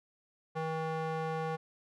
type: tone with band-pass filter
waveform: square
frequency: 160 Hz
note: D#3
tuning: 49 cents sharp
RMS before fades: -35 dBFS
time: 0.55-1.57 s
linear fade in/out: 20 ms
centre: 760 Hz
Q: 0.99
effects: none